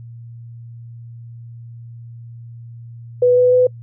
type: tone with pitch steps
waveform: sine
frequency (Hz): 493.9 / 497.9 / 502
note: B4 / B4 / B4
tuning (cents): 0 / +14 / +28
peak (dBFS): -9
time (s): 3.22-3.67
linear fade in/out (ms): 5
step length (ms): 150
effects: noise-tail reverb RT60 0.1 s tail -26 dB re dry + added 117 Hz sine -33 dBFS peak until 3.82 s